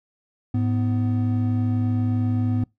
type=tone pair together; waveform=triangle; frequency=105.85 / 249.5 Hz; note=G#2 / B3; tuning=+33 / +18 cents; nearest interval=octave + minor third; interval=1485 cents; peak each=-19 / -22 dBFS; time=0.54-2.64 s; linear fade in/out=5 ms; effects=noise-tail reverb RT60 0.2 s tail -25 dB re dry